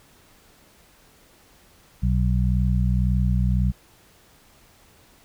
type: harmonic tone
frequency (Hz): 61.9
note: B1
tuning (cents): +5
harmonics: 1 / 2 / 3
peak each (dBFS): -20 / -23 / -25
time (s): 2.02-3.72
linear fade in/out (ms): 20
effects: pink hiss -55 dBFS RMS until 5.24 s